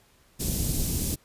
pink band-stop noise, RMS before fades -27 dBFS, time 0.39-1.16 s, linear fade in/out 20 ms, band 270 to 6500 Hz, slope 12 dB/octave, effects pink hiss -61 dBFS RMS until 1.24 s + resampled to 32000 Hz

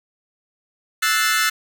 sawtooth chord, F# half-diminished seventh, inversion third, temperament equal, 1318.5 / 1480 / 1760 / 2093 Hz, E6 / F#6 / A6 / C7, 0 / 0 / 0 / 0 cents, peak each -18 / -19 / -18 / -21 dBFS, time 1.02-1.5 s, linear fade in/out 10 ms, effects none

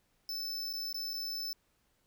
square tone with dropouts, 5274 Hz, E8, in tune, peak -36 dBFS, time 0.29-1.53 s, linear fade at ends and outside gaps 1 ms, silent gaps 0.729-0.736 / 0.928-0.944 / 1.134-1.139 s, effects pink hiss -74 dBFS RMS until 2.06 s

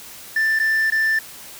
sine tone with dropouts, 1772 Hz, A6, 12 cents sharp, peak -13 dBFS, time 0.36-1.19 s, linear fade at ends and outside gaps 5 ms, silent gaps 0.59-0.598 / 0.902-0.921 s, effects tanh soft clip ceiling -15 dBFS + white hiss -39 dBFS RMS until 1.59 s

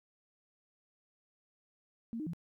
sine tone with pitch steps, 229.8 / 308.6 / 169.3 Hz, A#3 / D#4 / E3, -25 / -14 / +46 cents, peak -36 dBFS, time 2.13-2.334 s, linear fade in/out 0 ms, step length 68 ms, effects 13-bit

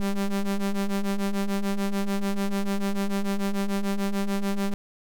square ring-modulated tone, 98.6 Hz, G2, 11 cents sharp, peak -21 dBFS, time 0-4.74 s, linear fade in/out 0 ms, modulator 102 Hz, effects none

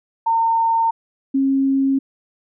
sine tone pair in turn, 911 / 270.8 Hz, A#5 / C#4, -40 / -40 cents, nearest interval octave + major sixth, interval 2100 cents, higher first, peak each -14 dBFS, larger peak neither, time 0.26-0.91 / 1.34-1.99 s, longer neither, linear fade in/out 10 ms, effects none

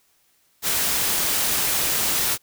white noise, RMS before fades -22 dBFS, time 0.62-2.38 s, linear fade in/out 50 ms, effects white hiss -63 dBFS RMS until 2.42 s

